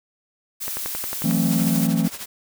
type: noise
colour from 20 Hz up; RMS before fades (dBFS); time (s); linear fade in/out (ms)
blue; -29; 0.6-1.88; 20
type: click train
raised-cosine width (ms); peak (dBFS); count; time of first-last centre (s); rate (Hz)
0.5; -15; 8; 0.68-1.311; 11.1
type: chord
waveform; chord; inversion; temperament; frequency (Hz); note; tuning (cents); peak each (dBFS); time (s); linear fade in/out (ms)
triangle; F# half-diminished seventh; third; just; 166.5 / 185 / 222 / 266.4; E3 / F#3 / A3 / C4; +18 / 0 / +16 / +31; -20 / -23 / -20 / -23; 1.24-2.08; 5
type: noise with tremolo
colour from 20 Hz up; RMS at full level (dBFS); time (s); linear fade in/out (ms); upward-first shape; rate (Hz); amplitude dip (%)
white; -31; 1.51-2.26; 5; triangle; 13; 80
effects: none